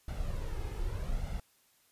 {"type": "noise with flanger", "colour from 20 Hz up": "brown", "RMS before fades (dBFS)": -35, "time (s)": [0.08, 1.4], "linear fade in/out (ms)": 2, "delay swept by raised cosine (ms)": [1.4, 2.4], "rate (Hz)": 0.83, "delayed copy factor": 0.55, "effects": ["white hiss -68 dBFS RMS until 1.91 s", "resampled to 32000 Hz"]}